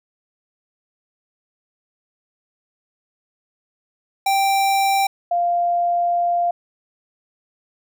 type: tone pair in turn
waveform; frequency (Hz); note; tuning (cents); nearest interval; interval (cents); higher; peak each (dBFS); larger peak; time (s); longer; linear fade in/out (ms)
square / sine; 784 / 696.5; G5 / F5; 0 / -5; major second; 205; first; -16; neither; 4.26-5.07 / 5.31-6.51; second; 5
effects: none